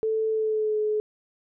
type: tone with pitch glide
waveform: sine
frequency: 440 to 426.2 Hz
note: A4 to G#4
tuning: 0 to +45 cents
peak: -22 dBFS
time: 0.03-1 s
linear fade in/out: 0 ms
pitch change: -55 cents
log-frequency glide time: 0.3-0.79 s
effects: none